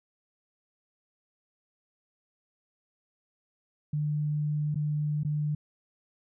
sine tone with dropouts, 149.5 Hz, D3, 31 cents sharp, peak -26 dBFS, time 3.93-5.55 s, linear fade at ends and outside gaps 5 ms, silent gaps 4.745-4.756 / 5.234-5.248 s, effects none

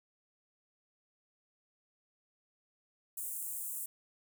pink high-pass noise, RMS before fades -40 dBFS, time 3.17-3.86 s, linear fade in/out 5 ms, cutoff 7900 Hz, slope 48 dB/octave, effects none

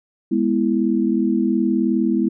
sine chord, E major, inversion first, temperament equal, 207.7 / 246.9 / 329.6 Hz, G#3 / B3 / E4, 0 / 0 / 0 cents, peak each -20 dBFS, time 0.31-2.29 s, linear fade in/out 10 ms, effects none

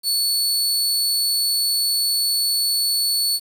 sawtooth tone, 4435 Hz, C#8, in tune, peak -15 dBFS, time 0.03-3.4 s, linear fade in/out 50 ms, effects 7-bit

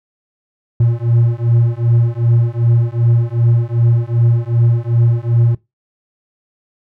triangle beating tone pair, 116.4 / 119 Hz, A#2 / A#2, -2 / +36 cents, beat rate 2.6 Hz, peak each -12 dBFS, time 0.8-5.55 s, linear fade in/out 5 ms, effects noise-tail reverb RT60 0.2 s tail -20 dB re dry

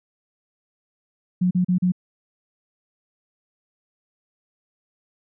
sine tone bursts, 180.9 Hz, F#3, 39 cents flat, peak -16 dBFS, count 4, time 1.41-1.921 s, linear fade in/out 10 ms, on 100 ms, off 37 ms, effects none

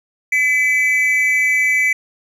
triangle tone pair together, 2013 / 2301 Hz, B6 / D7, +33 / -36 cents, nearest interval major second, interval 231 cents, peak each -14 dBFS, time 0.32-1.93 s, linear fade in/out 5 ms, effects none

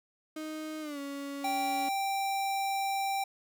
35% pulse tone with pitch glide, 311.1 to 280.4 Hz, D#4 to C#4, 0 to +20 cents, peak -35 dBFS, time 0.36-1.89 s, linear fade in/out 5 ms, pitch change -180 cents, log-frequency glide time 0.81-0.99 s
square tone, 784 Hz, G5, in tune, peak -30 dBFS, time 1.44-3.24 s, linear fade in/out 5 ms
effects none

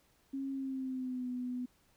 sine tone with pitch glide, 271.5 to 249 Hz, C#4 to B3, -36 to +14 cents, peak -35 dBFS, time 0.33-1.66 s, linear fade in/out 10 ms, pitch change -150 cents, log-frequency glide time 0.52-1.29 s, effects pink hiss -70 dBFS RMS until 1.96 s

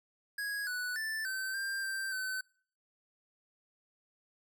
square tone with pitch steps, 1657 / 1481 / 1763 / 1542 / 1587 / 1570 / 1522 Hz, G#6 / F#6 / A6 / G6 / G6 / G6 / F#6, -4 / +1 / +3 / -29 / +21 / +2 / +48 cents, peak -35 dBFS, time 0.38-2.41 s, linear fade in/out 5 ms, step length 290 ms, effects noise-tail reverb RT60 0.5 s tail -24 dB re dry

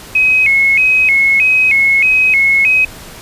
sine tone with vibrato, 2349 Hz, D7, in tune, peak -7 dBFS, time 0.15-2.85 s, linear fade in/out 5 ms, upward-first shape square, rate 1.6 Hz, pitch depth 130 cents each way, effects pink hiss -33 dBFS RMS until 3.21 s + resampled to 32000 Hz

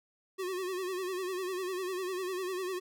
square tone with vibrato, 370 Hz, F#4, in tune, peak -34 dBFS, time 0.38-2.8 s, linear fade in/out 20 ms, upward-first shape sine, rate 10 Hz, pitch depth 73 cents each way, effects none

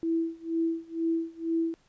sine tone with tremolo, 329.4 Hz, E4, 1 cent flat, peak -23 dBFS, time 0.03-1.74 s, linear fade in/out 0 ms, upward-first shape sine, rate 2.1 Hz, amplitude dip 95%, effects pink hiss -66 dBFS RMS until 1.88 s + resampled to 16000 Hz

